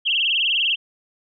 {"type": "tone with vibrato", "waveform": "sine", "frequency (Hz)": 2960, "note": "F#7", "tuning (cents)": 0, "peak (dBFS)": -17, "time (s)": [0.05, 0.76], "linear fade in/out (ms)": 20, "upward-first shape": "sine", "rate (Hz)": 20, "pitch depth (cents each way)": 190, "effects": []}